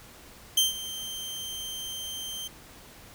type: tone with ADSR envelope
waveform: sawtooth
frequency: 3136 Hz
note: G7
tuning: in tune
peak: -15 dBFS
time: 0.57-2.48 s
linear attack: 6 ms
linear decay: 150 ms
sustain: -16 dB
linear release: 10 ms
effects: pink hiss -50 dBFS RMS until 3.14 s